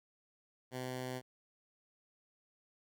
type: tone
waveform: 10% pulse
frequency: 127.5 Hz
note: C3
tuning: 44 cents flat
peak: -31 dBFS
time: 0.71-1.22 s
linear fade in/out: 50 ms
effects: none